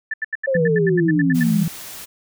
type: tone bursts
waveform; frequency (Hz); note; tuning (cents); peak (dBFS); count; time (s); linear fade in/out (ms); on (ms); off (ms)
sine; 1760; A6; 0; -20; 13; 0.11-1.434; 5; 28; 80
type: exponential sweep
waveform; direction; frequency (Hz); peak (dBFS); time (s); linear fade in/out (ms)
sine; down; 554.4 to 196; -16; 0.47-1.64; 10
type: tone with vibrato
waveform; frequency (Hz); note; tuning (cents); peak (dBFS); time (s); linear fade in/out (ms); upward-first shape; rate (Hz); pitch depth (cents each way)
sine; 166.4; E3; +17; -18; 0.55-1.68; 2; square; 9.9; 64
type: noise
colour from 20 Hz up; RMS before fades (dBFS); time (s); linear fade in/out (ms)
white; -35; 1.34-2.06; 20
effects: none